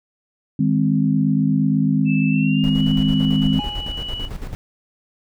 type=chord; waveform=sine; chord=Ab major; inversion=second; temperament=equal with one note detuned; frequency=155.56 / 204 / 261.6 Hz; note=Eb3 / Ab3 / C4; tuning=0 / -31 / 0 cents; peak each=-19 dBFS; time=0.59-3.6 s; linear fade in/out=5 ms
type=tone with pitch glide; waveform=sine; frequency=2637 to 2943 Hz; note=E7 to F#7; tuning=0 to -10 cents; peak=-27 dBFS; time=2.05-4.29 s; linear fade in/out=50 ms; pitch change=+190 cents; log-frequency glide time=2.29-2.83 s
type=noise with tremolo; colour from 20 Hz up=brown; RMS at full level=-27 dBFS; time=2.64-4.55 s; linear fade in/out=0 ms; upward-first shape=square; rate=9 Hz; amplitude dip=60%
type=tone with exponential decay; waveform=triangle; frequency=831 Hz; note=G#5; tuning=1 cent sharp; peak=-24 dBFS; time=3.59-4.24 s; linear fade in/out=0 ms; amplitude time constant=140 ms
effects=none